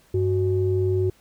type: tone pair together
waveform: sine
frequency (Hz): 97.9 / 370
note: G2 / F#4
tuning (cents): -2 / 0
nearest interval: octave + major seventh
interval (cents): 2302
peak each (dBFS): -21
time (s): 0.14-1.1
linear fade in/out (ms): 5
effects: tanh soft clip ceiling -11 dBFS + pink hiss -58 dBFS RMS until 1.2 s